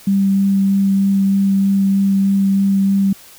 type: tone with vibrato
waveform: sine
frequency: 196 Hz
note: G3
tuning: in tune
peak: -11 dBFS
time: 0.07-3.13 s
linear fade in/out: 5 ms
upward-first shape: sine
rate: 3.2 Hz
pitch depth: 8 cents each way
effects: white hiss -42 dBFS RMS until 3.38 s